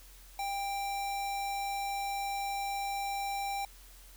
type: tone with sample-and-hold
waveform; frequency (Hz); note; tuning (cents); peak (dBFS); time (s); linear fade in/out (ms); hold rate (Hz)
sine; 796; G5; +26; -32; 0.39-3.65; 2; 3150
effects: added 43 Hz sine -53 dBFS peak until 4.16 s + white hiss -57 dBFS RMS until 4.16 s